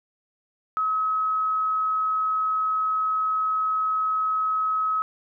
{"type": "tone", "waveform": "sine", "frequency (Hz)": 1280, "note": "D#6", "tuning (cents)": 49, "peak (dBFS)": -21, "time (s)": [0.77, 5.02], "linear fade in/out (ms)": 0, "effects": []}